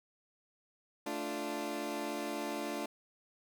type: chord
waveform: 20% pulse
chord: D minor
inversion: second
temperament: equal with one note detuned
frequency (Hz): 220 / 292.6 / 349.2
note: A3 / D4 / F4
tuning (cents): 0 / -6 / 0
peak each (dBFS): -38 / -34 / -36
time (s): 1.06-2.86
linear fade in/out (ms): 5
effects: none